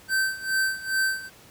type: tone with tremolo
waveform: square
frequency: 1550 Hz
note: G6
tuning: 20 cents flat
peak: -21 dBFS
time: 0.08-1.3 s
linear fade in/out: 50 ms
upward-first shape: sine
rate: 2.4 Hz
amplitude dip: 85%
effects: pink hiss -51 dBFS RMS until 1.5 s + high-pass 60 Hz 12 dB/octave